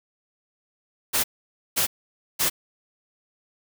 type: noise bursts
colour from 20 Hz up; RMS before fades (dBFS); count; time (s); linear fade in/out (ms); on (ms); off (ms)
white; -22; 3; 1.13-2.5; 20; 110; 520
effects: none